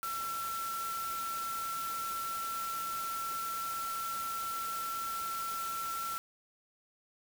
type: tone in noise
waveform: sine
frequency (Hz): 1345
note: E6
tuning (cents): +34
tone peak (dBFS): -35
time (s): 0.03-6.18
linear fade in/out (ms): 0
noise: white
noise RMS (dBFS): -43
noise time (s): 0.03-6.18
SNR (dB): +5
effects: none